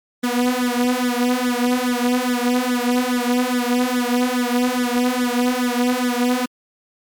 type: tone with flanger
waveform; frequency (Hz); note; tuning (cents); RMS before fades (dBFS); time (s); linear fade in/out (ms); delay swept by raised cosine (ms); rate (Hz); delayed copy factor
sawtooth; 246.9; B3; 0; -19; 0.23-6.46; 10; 0.55 to 4.45; 2.4; +1
effects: MP3 96 kbps